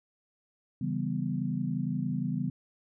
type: chord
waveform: sine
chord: C# half-diminished seventh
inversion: none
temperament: equal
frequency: 138.59 / 164.81 / 196 / 246.9 Hz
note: C#3 / E3 / G3 / B3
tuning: 0 / 0 / 0 / 0 cents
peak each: -34 dBFS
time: 0.81-2.5 s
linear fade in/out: 5 ms
effects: none